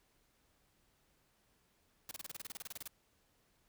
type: noise bursts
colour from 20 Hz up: white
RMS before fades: -45 dBFS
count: 16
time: 2.09-2.877 s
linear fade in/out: 2 ms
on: 22 ms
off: 29 ms
effects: pink hiss -74 dBFS RMS until 3.68 s